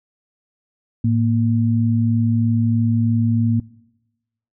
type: tone pair together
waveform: sine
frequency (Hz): 110 / 233.1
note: A2 / A#3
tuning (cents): 0 / 0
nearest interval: octave + minor second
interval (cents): 1300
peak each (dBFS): -16 / -18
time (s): 1.04-3.6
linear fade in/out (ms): 5
effects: noise-tail reverb RT60 1.0 s tail -23 dB re dry

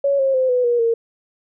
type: tone with pitch steps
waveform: sine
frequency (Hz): 559 / 537.8 / 517.4 / 497.7 / 478.8 / 460.7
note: C#5 / C5 / C5 / B4 / A#4 / A#4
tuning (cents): +14 / +47 / -19 / +13 / +46 / -20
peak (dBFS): -14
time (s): 0.04-0.94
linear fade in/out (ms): 5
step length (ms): 150
effects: none

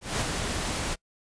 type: noise with ADSR envelope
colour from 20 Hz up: pink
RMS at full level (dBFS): -26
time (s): 0.01-0.96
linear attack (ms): 200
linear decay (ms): 16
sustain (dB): -4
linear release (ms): 31
effects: noise-tail reverb RT60 0.1 s tail -25 dB re dry + resampled to 22050 Hz

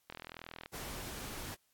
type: click train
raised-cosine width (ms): 0.3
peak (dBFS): -28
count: 24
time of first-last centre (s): 0.1-0.66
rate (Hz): 41.1
type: noise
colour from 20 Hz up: pink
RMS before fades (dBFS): -44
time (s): 0.73-1.55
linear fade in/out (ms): 10
effects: white hiss -75 dBFS RMS until 1.73 s + AAC 64 kbps

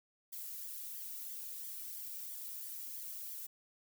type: noise with flanger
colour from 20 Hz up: violet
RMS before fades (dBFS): -45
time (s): 0.32-3.47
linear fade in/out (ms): 10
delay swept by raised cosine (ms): 0.74 to 1.94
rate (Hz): 3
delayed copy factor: -0.7
effects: none

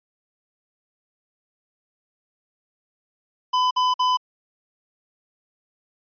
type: tone bursts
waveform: square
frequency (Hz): 1006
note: B5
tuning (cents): +32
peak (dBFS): -18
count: 3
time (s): 3.53-4.172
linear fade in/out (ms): 10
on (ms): 180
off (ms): 51
effects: resampled to 11025 Hz

